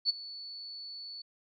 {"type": "tone with ADSR envelope", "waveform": "sine", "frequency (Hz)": 4449, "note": "C#8", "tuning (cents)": 5, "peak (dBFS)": -22, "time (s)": [0.05, 1.22], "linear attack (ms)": 44, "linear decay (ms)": 18, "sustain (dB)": -19, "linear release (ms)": 7, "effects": []}